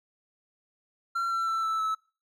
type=tone with pitch steps; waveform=triangle; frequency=1365 / 1349.3 / 1333.8 / 1318.5 / 1303.4 Hz; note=F6 / E6 / E6 / E6 / E6; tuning=-40 / +40 / +20 / 0 / -20 cents; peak=-24 dBFS; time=1.15-1.95 s; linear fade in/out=10 ms; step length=160 ms; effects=noise-tail reverb RT60 0.4 s tail -25 dB re dry